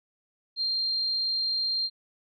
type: tone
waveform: sine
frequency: 4186 Hz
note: C8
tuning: in tune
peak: -25 dBFS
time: 0.56-1.9 s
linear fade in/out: 50 ms
effects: none